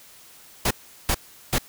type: noise bursts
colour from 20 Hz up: pink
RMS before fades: -21 dBFS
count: 3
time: 0.65-1.584 s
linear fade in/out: 5 ms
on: 58 ms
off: 380 ms
effects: white hiss -49 dBFS RMS until 1.68 s